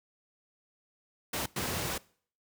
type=noise bursts at uneven times; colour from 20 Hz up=pink; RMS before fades=-33 dBFS; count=2; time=1.33-1.46 / 1.56-1.98 s; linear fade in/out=5 ms; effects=noise-tail reverb RT60 0.5 s tail -22 dB re dry + high-pass 80 Hz 12 dB/octave